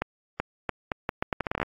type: accelerating click train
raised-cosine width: 0.5 ms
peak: -11 dBFS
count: 15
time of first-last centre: 0.02-1.63 s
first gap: 380 ms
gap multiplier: 0.77
effects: AAC 32 kbps